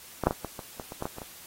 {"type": "clicks", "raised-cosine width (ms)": 1, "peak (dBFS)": [-15, -6, -14, -20, -24, -23, -26, -17, -17, -25, -26], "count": 11, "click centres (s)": [0.237, 0.27, 0.309, 0.447, 0.592, 0.798, 0.921, 1.024, 1.055, 1.184, 1.218], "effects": ["white hiss -48 dBFS RMS until 1.46 s", "AAC 48 kbps"]}